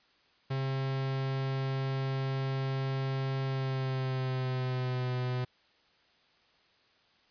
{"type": "tone with pitch glide", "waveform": "45% pulse", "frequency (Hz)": [134, 125.75], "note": ["C3", "B2"], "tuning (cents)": [42, 32], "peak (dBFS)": -30, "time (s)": [0.5, 5.45], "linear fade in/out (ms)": 10, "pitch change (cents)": -110, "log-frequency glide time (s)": [3.45, 5.14], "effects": ["white hiss -66 dBFS RMS until 7.3 s", "resampled to 11025 Hz"]}